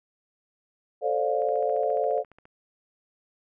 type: chord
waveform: sine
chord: D minor seventh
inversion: second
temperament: just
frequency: 440.5 / 528.6 / 587.3 / 704.8 Hz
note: A4 / C5 / D5 / F5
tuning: +2 / +18 / 0 / +16 cents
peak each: -28 dBFS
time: 1.01-2.24 s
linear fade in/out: 50 ms
type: click train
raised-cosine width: 0.5 ms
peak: -36 dBFS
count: 16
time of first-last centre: 1.42-2.454 s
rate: 14.5 Hz
effects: none